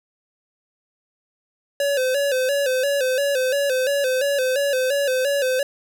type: tone with vibrato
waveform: square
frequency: 539 Hz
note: C#5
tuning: 49 cents flat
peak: -19 dBFS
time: 1.8-5.63 s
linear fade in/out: 2 ms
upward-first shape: square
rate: 2.9 Hz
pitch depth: 84 cents each way
effects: none